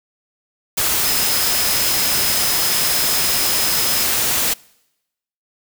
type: tone in noise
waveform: sine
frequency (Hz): 5100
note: D#8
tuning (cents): +42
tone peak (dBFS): -23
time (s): 1.04-4.04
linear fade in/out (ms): 10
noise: white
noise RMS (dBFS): -18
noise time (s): 0.77-4.54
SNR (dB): -8
effects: noise-tail reverb RT60 0.9 s tail -25 dB re dry